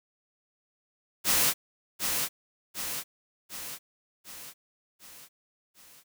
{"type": "noise with echo", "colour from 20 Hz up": "white", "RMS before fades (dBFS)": -24, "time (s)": [1.24, 1.54], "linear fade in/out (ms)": 50, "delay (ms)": 750, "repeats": 6, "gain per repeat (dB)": -5, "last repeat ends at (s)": 6.04, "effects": []}